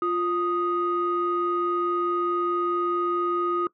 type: tone pair together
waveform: sine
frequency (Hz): 349.2 / 1244.5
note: F4 / D#6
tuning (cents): 0 / 0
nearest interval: octave + minor seventh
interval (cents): 2200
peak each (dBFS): -24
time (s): 0.02-3.67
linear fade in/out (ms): 2
effects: noise-tail reverb RT60 0.1 s tail -20 dB re dry + tanh soft clip ceiling -16 dBFS